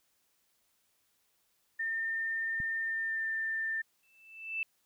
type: tone with pitch glide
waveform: sine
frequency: 1809 to 1790.3 Hz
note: A6 to A6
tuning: +48 to +30 cents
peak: -31 dBFS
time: 1.79-3.82 s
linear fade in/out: 10 ms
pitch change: -18 cents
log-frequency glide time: 2.81-3.28 s
type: click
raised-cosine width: 5 ms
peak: -31 dBFS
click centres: 2.602 s
type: tone with exponential growth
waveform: sine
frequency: 2647 Hz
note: E7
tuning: 7 cents sharp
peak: -29 dBFS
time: 4.03-4.63 s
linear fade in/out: 1 ms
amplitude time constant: 130 ms
effects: white hiss -74 dBFS RMS until 4.85 s